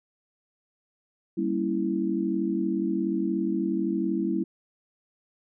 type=chord; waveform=sine; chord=G diminished seventh; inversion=none; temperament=equal; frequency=196 / 233.1 / 277.2 / 329.6 Hz; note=G3 / Bb3 / Db4 / Fb4; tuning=0 / 0 / 0 / 0 cents; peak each=-29 / -32 / -32 / -27 dBFS; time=1.37-4.44 s; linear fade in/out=10 ms; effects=none